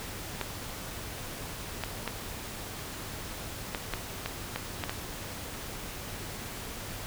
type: clicks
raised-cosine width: 0.3 ms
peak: -15 dBFS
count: 9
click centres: 0.413 / 1.837 / 2.077 / 3.748 / 3.937 / 4.26 / 4.56 / 4.838 / 4.895 s
effects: added 100 Hz sine -49 dBFS peak until 7.06 s + pink hiss -40 dBFS RMS until 7.06 s